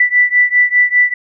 sine beating tone pair, 1972 / 1977 Hz, B6 / B6, -3 / +1 cents, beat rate 5 Hz, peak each -11 / -12 dBFS, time 0-1.14 s, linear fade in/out 5 ms, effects none

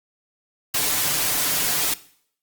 white noise with comb filter, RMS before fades -22 dBFS, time 0.74-1.94 s, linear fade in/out 5 ms, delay 6.8 ms, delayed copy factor +0.75, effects noise-tail reverb RT60 0.6 s tail -18 dB re dry + Opus 48 kbps

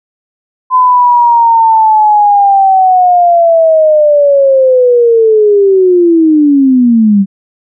sine linear sweep, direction down, 1022 to 191 Hz, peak -3 dBFS, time 0.7-7.26 s, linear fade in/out 50 ms, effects none

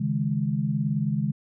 sine chord, C# suspended second, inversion none, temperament equal with one note detuned, 138.59 / 157.1 / 207.7 Hz, C#3 / D#3 / G#3, 0 / +17 / 0 cents, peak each -27 dBFS, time 0-1.32 s, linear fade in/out 10 ms, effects none

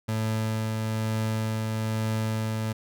30% pulse tone with tremolo, 110 Hz, A2, in tune, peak -22 dBFS, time 0.08-2.73 s, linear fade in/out 10 ms, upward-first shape triangle, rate 1.1 Hz, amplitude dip 25%, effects none

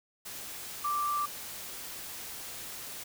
sine tone in noise, 1174.7 Hz, D6, in tune, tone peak -28 dBFS, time 0.84-1.26 s, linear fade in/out 10 ms, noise white, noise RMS -42 dBFS, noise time 0.25-3.04 s, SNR +11 dB, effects none

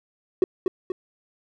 triangle tone with echo, 370 Hz, F#4, in tune, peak -10 dBFS, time 0.42-0.44 s, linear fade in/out 2 ms, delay 240 ms, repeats 2, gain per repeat -6 dB, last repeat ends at 0.92 s, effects tanh soft clip ceiling -11 dBFS

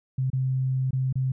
sine tone with dropouts, 130.81 Hz, C3, in tune, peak -22 dBFS, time 0.18-1.32 s, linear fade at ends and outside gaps 5 ms, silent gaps 0.302-0.331 / 0.908-0.93 / 1.127-1.155 s, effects none

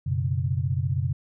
sine chord, F# suspended fourth, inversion none, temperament equal, 92.5 / 123.47 / 138.59 Hz, F#2 / B2 / C#3, 0 / 0 / 0 cents, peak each -27 dBFS, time 0.06-1.13 s, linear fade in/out 10 ms, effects none

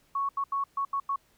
sine tone bursts at uneven times, 1108.7 Hz, C#6, in tune, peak -26 dBFS, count 6, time 0.15-0.29 / 0.37-0.44 / 0.52-0.64 / 0.77-0.85 / 0.93-1 / 1.09-1.16 s, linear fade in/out 5 ms, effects pink hiss -66 dBFS RMS until 1.37 s

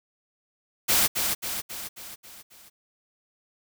white noise with echo, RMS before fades -21 dBFS, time 0.88-1.08 s, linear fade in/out 20 ms, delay 270 ms, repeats 6, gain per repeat -5 dB, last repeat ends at 2.7 s, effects none

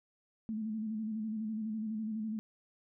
sine tone with vibrato, 217.9 Hz, A3, 17 cents flat, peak -34 dBFS, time 0.49-2.39 s, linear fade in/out 0 ms, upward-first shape square, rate 12 Hz, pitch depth 41 cents each way, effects none

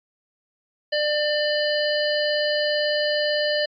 harmonic tone, 597 Hz, D5, 28 cents sharp, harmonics 1 / 3 / 5 / 7 / 8, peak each -22 / -27 / -29 / -30 / -31 dBFS, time 0.92-3.66 s, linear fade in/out 10 ms, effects AAC 64 kbps

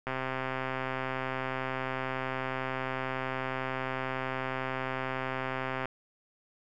click train, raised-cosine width 0.5 ms, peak -18 dBFS, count 759, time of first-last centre 0.07-5.856 s, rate 131 Hz, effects none

